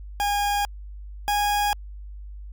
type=tone pair in turn; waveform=40% pulse; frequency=817 / 824.1 Hz; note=G#5 / G#5; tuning=-29 / -14 cents; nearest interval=unison; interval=15 cents; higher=second; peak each=-20 / -19 dBFS; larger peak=second; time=0.2-0.65 / 1.28-1.73 s; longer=neither; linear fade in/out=0 ms; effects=added 50 Hz sine -35 dBFS peak until 2.52 s + MP3 96 kbps